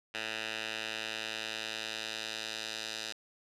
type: tone with band-pass filter sweep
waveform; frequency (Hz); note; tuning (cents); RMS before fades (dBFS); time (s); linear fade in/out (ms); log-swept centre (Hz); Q
10% pulse; 110; A2; 0; -39; 0.14-3.13; 10; 2700 to 4300; 1.6
effects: resampled to 32000 Hz